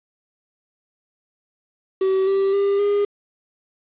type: tone with pitch steps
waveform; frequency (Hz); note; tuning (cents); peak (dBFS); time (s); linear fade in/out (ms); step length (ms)
triangle; 381.8 / 390.3 / 398.9 / 407.8; G4 / G4 / G4 / G#4; -46 / -8 / +30 / -32; -14; 2.01-3.05; 5; 260
effects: resampled to 8000 Hz + 7-bit